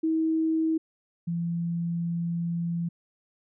sine tone pair in turn, 320.6 / 169.83 Hz, E4 / F3, -48 / -48 cents, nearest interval major seventh, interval 1100 cents, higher first, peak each -22 / -26 dBFS, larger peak first, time 0.03-0.78 / 1.27-2.89 s, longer second, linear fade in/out 10 ms, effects none

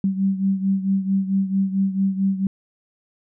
sine beating tone pair, 192.7 / 197.2 Hz, G3 / G3, -29 / +11 cents, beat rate 4.5 Hz, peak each -19 / -24 dBFS, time 0.04-2.47 s, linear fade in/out 2 ms, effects none

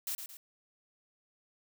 blue noise with echo, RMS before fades -36 dBFS, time 0.07-0.15 s, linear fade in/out 2 ms, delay 110 ms, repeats 2, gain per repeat -7 dB, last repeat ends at 0.37 s, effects none

